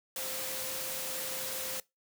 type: tone in noise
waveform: sine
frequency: 523.3 Hz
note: C5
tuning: in tune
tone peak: -45 dBFS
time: 0.16-1.8 s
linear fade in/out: 2 ms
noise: white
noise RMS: -37 dBFS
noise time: 0.16-1.8 s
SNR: -11 dB
effects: noise-tail reverb RT60 0.2 s tail -22 dB re dry + high-pass 100 Hz 12 dB/octave